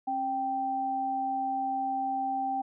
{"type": "tone pair together", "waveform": "sine", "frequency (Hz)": [269.6, 782.2], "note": ["C#4", "G5"], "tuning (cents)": [-48, -4], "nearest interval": "octave + tritone", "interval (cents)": 1844, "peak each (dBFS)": [-37, -28], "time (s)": [0.07, 2.62], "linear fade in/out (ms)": 10, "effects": []}